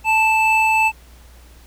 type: tone pair together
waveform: triangle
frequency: 880 / 2637 Hz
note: A5 / E7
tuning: 0 / 0 cents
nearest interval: octave + perfect fifth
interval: 1900 cents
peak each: -14 dBFS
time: 0.04-0.92 s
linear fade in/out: 50 ms
effects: added 60 Hz sine -43 dBFS peak until 1.66 s + pink hiss -50 dBFS RMS until 1.66 s